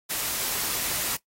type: noise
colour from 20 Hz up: white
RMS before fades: -28 dBFS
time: 0.09-1.17 s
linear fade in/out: 20 ms
effects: noise-tail reverb RT60 0.1 s tail -17 dB re dry + AAC 48 kbps